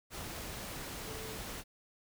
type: tone in noise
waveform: sine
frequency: 440 Hz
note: A4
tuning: in tune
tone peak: -47 dBFS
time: 1.04-1.4 s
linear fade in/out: 50 ms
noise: pink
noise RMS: -43 dBFS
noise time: 0.1-1.64 s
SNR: -7 dB
effects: none